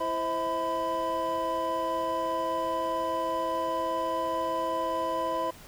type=tone cluster; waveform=triangle; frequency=332.7 / 521 / 646 / 1003 Hz; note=E4 / C5 / E5 / B5; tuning=+16 / -7 / -35 / +26 cents; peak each=-35 / -32 / -31 / -28 dBFS; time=0-5.51 s; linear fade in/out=10 ms; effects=pink hiss -50 dBFS RMS until 5.67 s